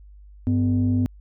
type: tone pair together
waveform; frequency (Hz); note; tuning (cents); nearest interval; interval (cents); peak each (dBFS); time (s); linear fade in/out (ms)
sine; 99.67 / 250.9; G2 / B3; +29 / +28; octave + major third; 1599; -19; 0.47-1.06; 0
effects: tanh soft clip ceiling -13 dBFS + added 50 Hz sine -43 dBFS peak until 1.2 s